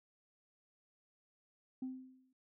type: tone with exponential decay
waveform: sine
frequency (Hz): 258.9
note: C4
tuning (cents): -18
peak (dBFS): -35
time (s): 1.82-2.33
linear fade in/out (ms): 5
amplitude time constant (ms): 110
effects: noise-tail reverb RT60 0.1 s tail -17 dB re dry + tanh soft clip ceiling -35 dBFS